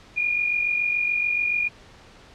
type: tone pair together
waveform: sine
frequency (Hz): 2385 / 2432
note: D7 / D#7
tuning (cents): +26 / -40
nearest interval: unison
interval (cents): 34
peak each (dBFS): -29 / -21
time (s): 0.16-1.69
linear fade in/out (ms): 20
effects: pink hiss -49 dBFS RMS until 2.34 s + low-pass 5000 Hz 12 dB/octave